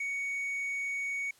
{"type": "tone", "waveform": "triangle", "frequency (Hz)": 2234, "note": "C#7", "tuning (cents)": 13, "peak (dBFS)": -30, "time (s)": [0, 1.31], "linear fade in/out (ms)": 5, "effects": ["white hiss -62 dBFS RMS until 1.39 s", "low-pass 11000 Hz 12 dB/octave"]}